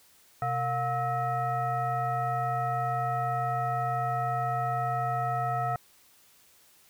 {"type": "tone with frequency modulation", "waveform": "sine", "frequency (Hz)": 713, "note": "F5", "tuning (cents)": 36, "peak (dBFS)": -26, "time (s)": [0.42, 5.76], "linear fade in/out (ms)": 2, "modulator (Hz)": 586, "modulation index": 1.1, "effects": ["white hiss -60 dBFS RMS until 6.89 s"]}